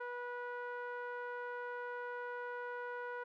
sawtooth tone with low-pass filter, 488 Hz, B4, 21 cents flat, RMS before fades -43 dBFS, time 0-3.24 s, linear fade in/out 10 ms, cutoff 1400 Hz, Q 2.9, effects none

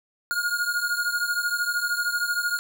square beating tone pair, 1426 / 1439 Hz, F6 / F#6, +36 / -49 cents, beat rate 13 Hz, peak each -26 / -29 dBFS, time 0.31-2.59 s, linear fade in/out 0 ms, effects none

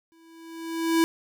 square tone with exponential growth, 328.9 Hz, E4, 4 cents flat, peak -17 dBFS, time 0.12-1.04 s, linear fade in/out 0 ms, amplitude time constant 200 ms, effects none

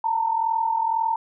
sine tone pair together, 896 / 938 Hz, A5 / A#5, +31 / +11 cents, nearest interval minor second, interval 80 cents, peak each -21 / -26 dBFS, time 0.04-1.16 s, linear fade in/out 5 ms, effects none

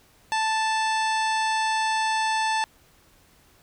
harmonic tone, 880 Hz, A5, in tune, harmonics 1 / 2 / 3 / 4 / 5 / 6 / 7 / 9 / 10, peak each -23 / -29 / -33 / -35 / -37 / -39 / -40 / -42 / -43 dBFS, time 0.32-2.64 s, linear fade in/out 0 ms, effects pink hiss -58 dBFS RMS until 3.62 s

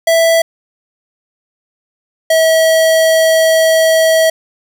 square tone pair in turn, 659.3 / 645 Hz, E5 / E5, 0 / -38 cents, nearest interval unison, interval 38 cents, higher first, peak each -8 dBFS, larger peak neither, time 0.07-0.42 / 2.3-4.3 s, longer second, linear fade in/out 5 ms, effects 8-bit

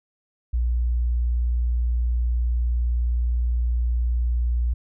sine tone, 59.7 Hz, A#1, 42 cents sharp, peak -19 dBFS, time 0.53-4.74 s, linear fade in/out 10 ms, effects none

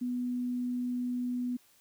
sine tone, 246.9 Hz, B3, in tune, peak -30 dBFS, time 0.01-1.57 s, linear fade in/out 10 ms, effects white hiss -64 dBFS RMS until 1.8 s

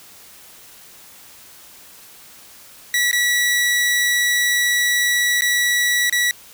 sawtooth tone with dropouts, 1942 Hz, B6, 30 cents flat, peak -12 dBFS, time 2.94-6.31 s, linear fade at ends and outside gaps 1 ms, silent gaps 3.113-3.129 / 5.409-5.42 / 6.097-6.125 s, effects white hiss -44 dBFS RMS until 6.53 s

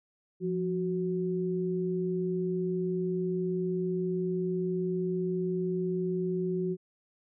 sine tone pair together, 174.61 / 370 Hz, F3 / F#4, 0 / 0 cents, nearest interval octave + minor second, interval 1300 cents, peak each -31 / -30 dBFS, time 0.4-6.77 s, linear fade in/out 50 ms, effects none

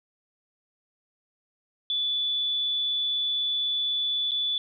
sine tone with dropouts, 3464 Hz, A7, 28 cents flat, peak -24 dBFS, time 1.9-4.58 s, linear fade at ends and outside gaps 1 ms, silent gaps 4.31-4.317 s, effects none

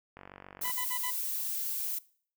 click train, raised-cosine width 0.5 ms, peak -31 dBFS, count 26, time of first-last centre 0.17-0.697 s, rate 47.4 Hz
violet noise, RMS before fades -34 dBFS, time 0.61-1.99 s, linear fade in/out 10 ms
20% pulse tone bursts, 997 Hz, B5, 16 cents sharp, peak -31 dBFS, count 4, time 0.64-1.108 s, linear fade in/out 10 ms, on 78 ms, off 52 ms
effects noise-tail reverb RT60 0.5 s tail -21 dB re dry

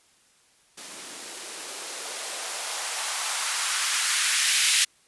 violet noise with band-pass filter sweep, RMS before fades -27 dBFS, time 0.77-4.85 s, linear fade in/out 10 ms, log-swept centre 220 to 2400 Hz, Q 1.5, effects white hiss -61 dBFS RMS until 5.07 s + resampled to 24000 Hz

